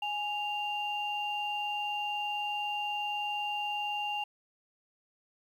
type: tone pair together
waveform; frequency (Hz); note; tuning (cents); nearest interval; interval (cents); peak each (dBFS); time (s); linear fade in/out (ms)
sine; 830.6 / 2788; G#5 / F7; 0 / -4; octave + major sixth; 2096; -33 / -34; 0.02-4.24; 5
effects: tanh soft clip ceiling -23 dBFS + 10-bit